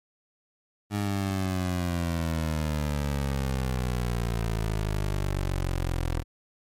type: exponential sweep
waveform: 20% pulse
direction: down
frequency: 103.83 to 41.2 Hz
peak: -21 dBFS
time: 0.9-6.24 s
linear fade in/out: 50 ms
effects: MP3 64 kbps